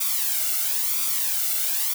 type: noise with flanger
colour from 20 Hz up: blue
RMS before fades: -24 dBFS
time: 0-1.94 s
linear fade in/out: 10 ms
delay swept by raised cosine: 0.84 to 1.44 ms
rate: 0.99 Hz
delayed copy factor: +0.65
effects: none